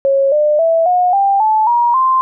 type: tone with pitch steps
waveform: sine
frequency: 547 / 600 / 658.1 / 721.8 / 791.7 / 868.3 / 952.4 / 1044.6 Hz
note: C#5 / D5 / E5 / F#5 / G5 / A5 / A#5 / C6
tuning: -23 / +37 / -3 / -43 / +17 / -23 / +37 / -3 cents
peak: -9 dBFS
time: 0.05-2.21 s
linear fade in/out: 0 ms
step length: 270 ms
effects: none